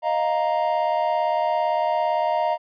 triangle chord, Eb suspended second, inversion none, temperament just, 622.3 / 700 / 933.4 Hz, Eb5 / F5 / Bb5, 0 / +4 / +2 cents, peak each -22 / -22 / -22 dBFS, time 0.02-2.58 s, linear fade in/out 50 ms, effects resampled to 11025 Hz

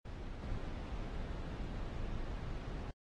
brown noise with level steps, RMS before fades -44 / -41 dBFS, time 0.05-2.91 s, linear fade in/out 5 ms, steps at 0.42 s, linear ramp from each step 10 ms, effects low-pass 5000 Hz 12 dB/octave + AAC 32 kbps

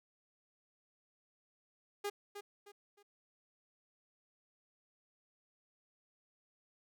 sawtooth tone with echo, 407.6 Hz, G#4, 32 cents flat, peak -32 dBFS, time 2.04-2.1 s, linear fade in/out 10 ms, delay 310 ms, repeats 3, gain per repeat -9 dB, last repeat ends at 3.03 s, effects none

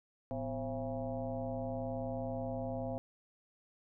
sine tone with frequency modulation, 392 Hz, G4, in tune, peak -35 dBFS, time 0.31-2.98 s, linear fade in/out 0 ms, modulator 141 Hz, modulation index 2.5, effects none

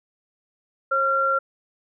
sine tone pair together, 539 / 1374 Hz, C#5 / F6, -49 / -29 cents, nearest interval octave + major third, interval 1620 cents, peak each -25 / -19 dBFS, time 0.91-1.39 s, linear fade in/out 10 ms, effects none

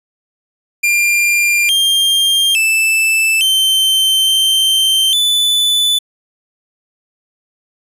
45% pulse tone with pitch steps, 2393 / 3196 / 2639 / 3104 / 3122 / 3489 Hz, D7 / G7 / E7 / G7 / G7 / A7, +32 / +33 / +1 / -18 / -8 / -15 cents, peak -10 dBFS, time 0.83-5.99 s, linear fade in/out 10 ms, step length 860 ms, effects resampled to 32000 Hz

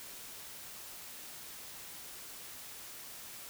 silence, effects white hiss -48 dBFS RMS until 3.49 s

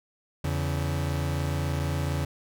40% pulse tone pair together, 84.1 / 141.2 Hz, E2 / C#3, +35 / +32 cents, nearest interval major sixth, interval 897 cents, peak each -28 dBFS, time 0.44-2.25 s, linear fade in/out 5 ms, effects none

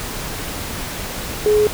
sine tone in noise, 421.8 Hz, G#4, 27 cents sharp, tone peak -11 dBFS, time 1.46-1.67 s, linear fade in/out 0 ms, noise pink, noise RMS -27 dBFS, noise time 0-1.73 s, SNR +13 dB, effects none

